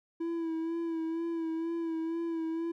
triangle tone with vibrato, 329.6 Hz, E4, in tune, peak -29 dBFS, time 0.2-2.72 s, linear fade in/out 10 ms, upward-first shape sine, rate 2.1 Hz, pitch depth 35 cents each way, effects none

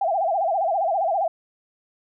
sine tone with vibrato, 723 Hz, F#5, 40 cents flat, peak -19 dBFS, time 0.01-1.28 s, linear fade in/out 5 ms, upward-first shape sine, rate 15 Hz, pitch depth 200 cents each way, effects none

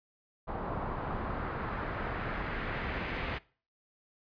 pink noise with low-pass filter sweep, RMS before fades -36 dBFS, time 0.47-3.39 s, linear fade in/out 20 ms, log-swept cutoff 970 to 2400 Hz, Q 1.7, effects noise-tail reverb RT60 0.4 s tail -21 dB re dry + resampled to 11025 Hz

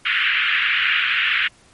white band-pass noise, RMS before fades -19 dBFS, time 0.05-1.48 s, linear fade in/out 10 ms, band 1400 to 3000 Hz, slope 48 dB/octave, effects pink hiss -52 dBFS RMS until 1.73 s + MP3 48 kbps

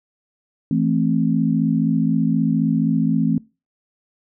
sine chord, A minor, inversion second, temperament just, 165 / 220 / 264 Hz, E3 / A3 / C4, +2 / 0 / +16 cents, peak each -20 dBFS, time 0.71-3.38 s, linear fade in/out 2 ms, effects noise-tail reverb RT60 0.3 s tail -24 dB re dry

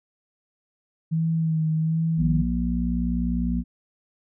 sine tone with vibrato, 160.4 Hz, E3, 47 cents flat, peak -20 dBFS, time 1.11-2.43 s, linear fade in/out 20 ms, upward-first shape sine, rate 1.3 Hz, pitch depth 30 cents each way
harmonic tone, 60 Hz, B1, 49 cents flat, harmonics 1 / 3 / 4, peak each -26 / -26 / -26 dBFS, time 2.17-3.64 s, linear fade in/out 50 ms
effects none

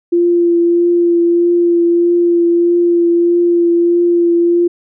sine tone with vibrato, 344.4 Hz, F4, 24 cents flat, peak -8 dBFS, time 0.12-4.68 s, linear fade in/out 10 ms, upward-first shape triangle, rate 1.6 Hz, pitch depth 17 cents each way, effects none

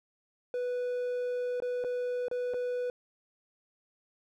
triangle tone with dropouts, 493.6 Hz, B4, 1 cent flat, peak -28 dBFS, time 0.54-2.9 s, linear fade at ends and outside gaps 1 ms, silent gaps 1.602-1.622 / 1.84-1.846 / 2.283-2.313 / 2.537-2.542 s, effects none

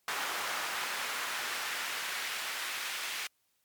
brown noise with high-pass filter sweep, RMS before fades -36 dBFS, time 0.08-3.27 s, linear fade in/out 2 ms, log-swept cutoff 1200 to 2100 Hz, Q 1, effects white hiss -75 dBFS RMS until 3.64 s + MP3 96 kbps

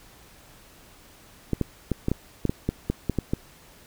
clicks, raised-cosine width 3 ms, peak -10 dBFS, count 12, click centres 1.533 / 1.613 / 1.917 / 2.084 / 2.116 / 2.453 / 2.495 / 2.69 / 2.9 / 3.097 / 3.187 / 3.335 s, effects pink hiss -52 dBFS RMS until 3.86 s

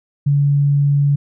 sine tone, 142.6 Hz, C#3, 49 cents sharp, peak -11 dBFS, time 0.26-1.16 s, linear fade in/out 10 ms, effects none

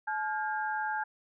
sine tone cluster, 859 / 1410 / 1617 Hz, A5 / F6 / G#6, -42 / +16 / -47 cents, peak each -32 / -39 / -35 dBFS, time 0.07-1.04 s, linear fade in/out 10 ms, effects none

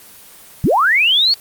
sine linear sweep, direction up, 104.2 to 4500 Hz, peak -10 dBFS, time 0.64-1.34 s, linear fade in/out 0 ms, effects white hiss -41 dBFS RMS until 1.4 s + Opus 24 kbps

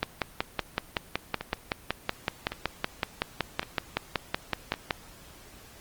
two click trains, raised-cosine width 0.3 ms, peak -17 / -9 dBFS, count 4 / 27, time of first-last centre 1.41-4.74 / 0.03-4.908 s, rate 0.901 / 5.33 Hz, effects pink hiss -51 dBFS RMS until 5.8 s + Opus 24 kbps

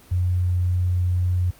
sine tone, 89.8 Hz, F2, 49 cents sharp, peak -18 dBFS, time 0.11-1.51 s, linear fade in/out 10 ms, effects pink hiss -50 dBFS RMS until 1.59 s + Opus 24 kbps

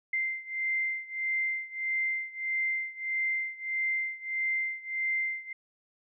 sine beating tone pair, 2086 / 2087.6 Hz, C7 / C7, -6 / -4 cents, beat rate 1.6 Hz, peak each -31 / -33 dBFS, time 0.13-5.53 s, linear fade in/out 5 ms, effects none

